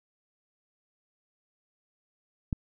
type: click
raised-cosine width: 5 ms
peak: -16 dBFS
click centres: 2.528 s
effects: none